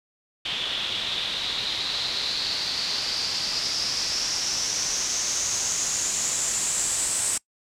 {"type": "noise with low-pass filter sweep", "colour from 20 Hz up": "white", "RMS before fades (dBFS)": -27, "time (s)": [0.45, 7.38], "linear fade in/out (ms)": 5, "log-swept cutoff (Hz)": [3300, 8200], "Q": 6, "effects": ["noise-tail reverb RT60 0.1 s tail -23 dB re dry"]}